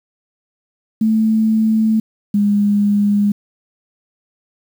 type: tone pair in turn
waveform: sine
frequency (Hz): 219.7 / 204.7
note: A3 / G#3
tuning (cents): -2 / -25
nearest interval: minor second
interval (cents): 123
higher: first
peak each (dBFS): -11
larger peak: neither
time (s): 1.01-2 / 2.34-3.32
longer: first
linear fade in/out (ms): 5
effects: 7-bit